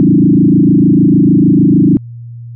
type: tone with frequency modulation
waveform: sine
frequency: 233.1 Hz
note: A#3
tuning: in tune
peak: -4 dBFS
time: 0-1.97 s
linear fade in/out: 0 ms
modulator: 26.6 Hz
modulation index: 3.2
effects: added 118 Hz sine -25 dBFS peak until 2.55 s